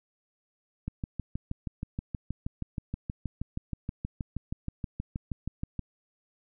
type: click train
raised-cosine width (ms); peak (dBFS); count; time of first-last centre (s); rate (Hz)
5; -20; 32; 0.88-5.793; 6.31
effects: none